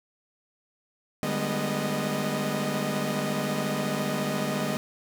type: tone cluster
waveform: sawtooth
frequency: 149.2 / 195.5 / 209.9 / 245.6 / 620 Hz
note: D3 / G3 / G#3 / B3 / D#5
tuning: +28 / -4 / +19 / -9 / -6 cents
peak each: -29 dBFS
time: 1.23-4.77 s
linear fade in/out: 0 ms
effects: none